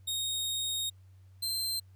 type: tone pair in turn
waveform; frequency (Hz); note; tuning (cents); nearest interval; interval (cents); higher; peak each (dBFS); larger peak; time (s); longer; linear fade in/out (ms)
sawtooth; 3729 / 4131; A#7 / C8; 0 / -23; major second; 177; second; -28; neither; 0.07-0.9 / 1.42-1.8; first; 10
effects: added 94 Hz sine -53 dBFS peak until 1.95 s + pink hiss -73 dBFS RMS until 1.95 s